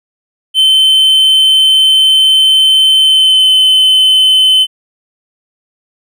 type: tone with pitch glide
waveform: triangle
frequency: 3078 to 3053 Hz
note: G7 to G7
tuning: -32 to -46 cents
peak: -3 dBFS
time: 0.54-4.67 s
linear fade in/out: 50 ms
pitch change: -14 cents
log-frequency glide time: 2.99-3.5 s
effects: none